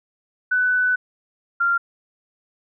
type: tone pair in turn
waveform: sine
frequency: 1496 / 1388.6 Hz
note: F#6 / F6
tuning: +19 / -10 cents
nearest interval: minor second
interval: 129 cents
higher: first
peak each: -16 dBFS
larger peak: neither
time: 0.51-0.96 / 1.6-1.78 s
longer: first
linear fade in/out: 10 ms
effects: none